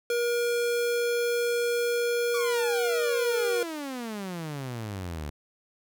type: tone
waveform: square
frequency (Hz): 476.5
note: A#4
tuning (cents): +38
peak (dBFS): -25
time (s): 0.1-3.63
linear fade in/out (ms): 2
type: exponential sweep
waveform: sawtooth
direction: down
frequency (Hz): 1166 to 71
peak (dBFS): -29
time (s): 2.34-5.3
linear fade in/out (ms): 5
effects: none